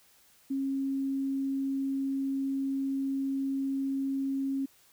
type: tone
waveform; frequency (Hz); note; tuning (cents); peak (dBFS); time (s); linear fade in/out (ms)
sine; 271.5; C#4; -36; -28; 0.5-4.66; 10
effects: white hiss -62 dBFS RMS until 4.92 s